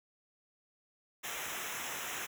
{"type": "noise with comb filter", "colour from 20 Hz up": "pink", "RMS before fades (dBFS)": -40, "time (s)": [1.23, 2.27], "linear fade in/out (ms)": 20, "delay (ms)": 0.22, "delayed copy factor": -1, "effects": []}